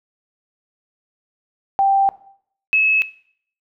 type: tone pair in turn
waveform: sine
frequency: 785 / 2586 Hz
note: G5 / E7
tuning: +2 / -34 cents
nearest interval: octave + major sixth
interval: 2064 cents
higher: second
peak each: -12 dBFS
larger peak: neither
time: 1.79-2.09 / 2.73-3.02 s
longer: first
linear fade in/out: 0 ms
effects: noise-tail reverb RT60 0.6 s tail -18 dB re dry